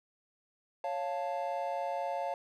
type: chord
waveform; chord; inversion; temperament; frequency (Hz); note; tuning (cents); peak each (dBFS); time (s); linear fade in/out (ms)
triangle; Db augmented; none; equal; 554.4 / 698.5 / 880; Db5 / F5 / A5; 0 / 0 / 0; -35 / -34 / -36; 0.84-2.34; 2
effects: none